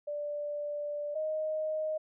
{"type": "tone pair in turn", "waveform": "sine", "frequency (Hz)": [587.3, 622.2], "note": ["D5", "D#5"], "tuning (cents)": [0, 0], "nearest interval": "minor second", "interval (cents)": 100, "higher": "second", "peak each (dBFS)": [-33, -30], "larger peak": "second", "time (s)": [[0.07, 1.15], [1.15, 1.98]], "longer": "first", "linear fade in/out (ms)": 10, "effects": []}